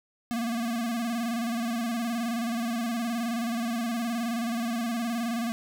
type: tone with vibrato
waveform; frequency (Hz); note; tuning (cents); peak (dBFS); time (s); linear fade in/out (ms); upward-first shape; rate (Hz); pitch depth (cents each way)
square; 233.1; A#3; 0; -28; 0.31-5.52; 0; square; 19; 54
effects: 10-bit